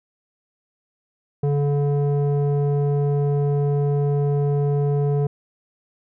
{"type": "tone with low-pass filter", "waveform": "square", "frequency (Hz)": 143.5, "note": "D3", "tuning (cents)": -40, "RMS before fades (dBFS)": -20, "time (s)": [1.43, 5.27], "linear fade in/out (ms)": 5, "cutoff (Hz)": 520, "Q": 1.6, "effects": []}